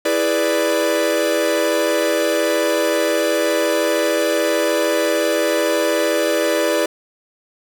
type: chord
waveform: 45% pulse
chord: E dominant seventh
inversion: none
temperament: equal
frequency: 329.6 / 415.3 / 493.9 / 587.3 Hz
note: E4 / G#4 / B4 / D5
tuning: 0 / 0 / 0 / 0 cents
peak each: -22 / -24 / -22 / -19 dBFS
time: 0.05-6.86 s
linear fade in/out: 5 ms
effects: none